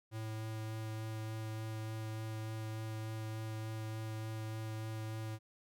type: tone with vibrato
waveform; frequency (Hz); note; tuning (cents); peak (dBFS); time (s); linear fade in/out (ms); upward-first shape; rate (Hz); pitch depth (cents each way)
square; 110; A2; 0; -40; 0.11-5.39; 50; sine; 3.4; 9
effects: none